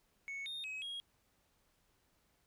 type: tone with pitch steps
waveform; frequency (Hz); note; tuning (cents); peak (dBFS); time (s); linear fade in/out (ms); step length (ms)
sine; 2212 / 3676 / 2549 / 3282; C#7 / A#7 / D#7 / G#7; -4 / -25 / +41 / -21; -38; 0.28-1; 0; 180
effects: tanh soft clip ceiling -40 dBFS + pink hiss -75 dBFS RMS until 2.46 s